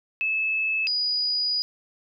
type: tone pair in turn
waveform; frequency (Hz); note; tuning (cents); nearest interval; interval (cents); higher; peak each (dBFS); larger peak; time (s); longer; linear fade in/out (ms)
sine; 2606 / 4919; E7 / D#8; -20 / -21; major seventh; 1099; second; -22; neither; 0.21-0.87 / 0.87-1.62; second; 0
effects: none